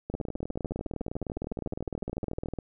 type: two click trains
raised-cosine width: 2 ms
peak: -21 / -20 dBFS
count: 33 / 50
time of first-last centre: 0.14-2.459 / 0.1-2.587 s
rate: 13.8 / 19.7 Hz
effects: none